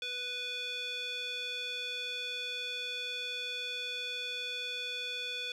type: tone with band-pass filter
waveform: square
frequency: 493.9 Hz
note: B4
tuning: in tune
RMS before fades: -38 dBFS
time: 0.02-5.52 s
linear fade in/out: 2 ms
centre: 3100 Hz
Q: 6.9
effects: none